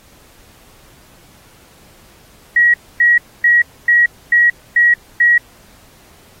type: tone bursts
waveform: sine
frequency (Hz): 1909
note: A#6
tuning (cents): +41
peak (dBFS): -7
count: 7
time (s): 2.56-5.38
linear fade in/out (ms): 5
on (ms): 180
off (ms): 260
effects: pink hiss -47 dBFS RMS until 6.4 s + AAC 48 kbps